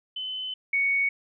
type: tone pair in turn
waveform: sine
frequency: 3036 / 2227 Hz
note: F#7 / C#7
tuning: +44 / +7 cents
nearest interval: perfect fourth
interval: 537 cents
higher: first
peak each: -30 / -21 dBFS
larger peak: second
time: 0.16-0.54 / 0.73-1.09 s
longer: first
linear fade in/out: 5 ms
effects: none